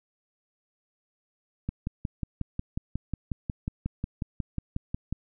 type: click train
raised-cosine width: 5 ms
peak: -17 dBFS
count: 20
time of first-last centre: 1.69-5.126 s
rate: 5.53 Hz
effects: none

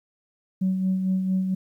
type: tone with tremolo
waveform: sine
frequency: 187.9 Hz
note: F#3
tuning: 27 cents sharp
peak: -18 dBFS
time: 0.61-1.55 s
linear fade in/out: 10 ms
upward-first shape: sine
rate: 4.4 Hz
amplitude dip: 45%
effects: tanh soft clip ceiling -16 dBFS + 10-bit

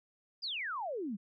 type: exponential sweep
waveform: sine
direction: down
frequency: 5060 to 185 Hz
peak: -35 dBFS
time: 0.42-1.17 s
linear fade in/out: 20 ms
effects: none

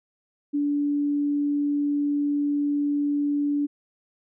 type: tone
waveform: sine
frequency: 289.3 Hz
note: D4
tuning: 26 cents flat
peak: -21 dBFS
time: 0.53-3.67 s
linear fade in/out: 20 ms
effects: none

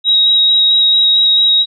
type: tone with vibrato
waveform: sine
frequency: 3811 Hz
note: A#7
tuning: 38 cents sharp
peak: -7 dBFS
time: 0.04-1.66 s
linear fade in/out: 50 ms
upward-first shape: square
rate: 4.5 Hz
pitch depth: 9 cents each way
effects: none

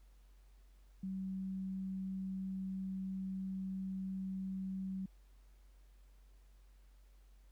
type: tone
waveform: sine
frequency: 190 Hz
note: F#3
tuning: 46 cents sharp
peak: -38 dBFS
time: 1.03-5.06 s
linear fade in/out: 5 ms
effects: added 47 Hz sine -59 dBFS peak until 7.51 s + pink hiss -75 dBFS RMS until 7.51 s

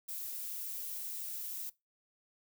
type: noise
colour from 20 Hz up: violet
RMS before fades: -41 dBFS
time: 0.08-1.7 s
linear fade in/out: 10 ms
effects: noise-tail reverb RT60 0.2 s tail -20 dB re dry

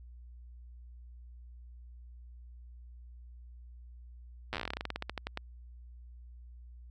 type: slowing click train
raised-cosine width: 0.3 ms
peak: -19 dBFS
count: 23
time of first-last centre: 4.53-5.374 s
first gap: 8 ms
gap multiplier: 1.13
effects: added 60 Hz sine -48 dBFS peak until 6.9 s

